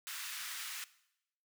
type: high-pass noise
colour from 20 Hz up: pink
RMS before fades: -43 dBFS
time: 0.07-0.84 s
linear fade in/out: 0 ms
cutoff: 1400 Hz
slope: 24 dB/octave
effects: noise-tail reverb RT60 0.8 s tail -18 dB re dry